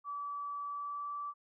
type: tone with pitch glide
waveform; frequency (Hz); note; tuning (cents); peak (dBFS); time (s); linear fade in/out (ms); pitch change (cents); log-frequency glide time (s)
sine; 1151 to 1159.7; D6 to D6; -35 to -22; -37; 0.04-1.34; 50; +13; 0.64-1.14
effects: none